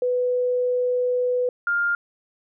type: tone pair in turn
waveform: sine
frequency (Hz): 496.4 / 1404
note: B4 / F6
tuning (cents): +9 / +9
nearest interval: octave + tritone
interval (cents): 1800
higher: second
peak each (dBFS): -19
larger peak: neither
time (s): 0.02-1.49 / 1.67-1.95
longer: first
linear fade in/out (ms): 2
effects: none